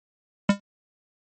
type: tone with exponential decay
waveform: square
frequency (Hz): 200.8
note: G3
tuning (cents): +42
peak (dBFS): -12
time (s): 0.49-0.6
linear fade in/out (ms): 5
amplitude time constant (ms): 22
effects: MP3 32 kbps